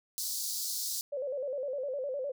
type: high-pass noise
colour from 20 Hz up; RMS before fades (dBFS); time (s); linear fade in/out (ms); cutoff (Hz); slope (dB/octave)
pink; -35; 0.18-1.01; 0; 4200; 48
type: tone with vibrato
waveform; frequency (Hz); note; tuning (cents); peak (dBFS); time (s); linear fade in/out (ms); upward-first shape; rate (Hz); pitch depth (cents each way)
sine; 543; C#5; -36; -32; 1.12-2.32; 10; square; 9.8; 97
effects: none